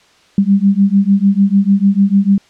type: beating tone pair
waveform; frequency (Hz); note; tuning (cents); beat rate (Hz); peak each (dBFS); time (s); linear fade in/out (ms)
sine; 194.7 / 201.4; G3 / G3; -12 / +47; 6.7; -11; 0.38-2.38; 2
effects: white hiss -49 dBFS RMS until 2.49 s + low-pass 5000 Hz 12 dB/octave